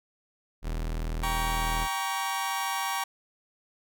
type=tone; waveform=40% pulse; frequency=40.11 Hz; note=E1; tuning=47 cents flat; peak=-28 dBFS; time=0.62-1.88 s; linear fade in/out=50 ms
type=chord; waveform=sawtooth; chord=G diminished; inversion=none; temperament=just; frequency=784 / 940.8 / 1128.9 Hz; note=G5 / Bb5 / Db6; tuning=0 / +16 / +31 cents; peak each=-29 dBFS; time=1.23-3.04 s; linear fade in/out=5 ms
effects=none